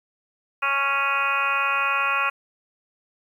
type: harmonic tone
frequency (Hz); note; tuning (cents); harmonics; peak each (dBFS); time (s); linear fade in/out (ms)
277.2; C#4; 0; 2 / 3 / 4 / 5 / 6 / 7 / 8 / 9 / 10; -37 / -34 / -25 / -25 / -35 / -34 / -37 / -25 / -33; 0.62-2.3; 10
effects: 9-bit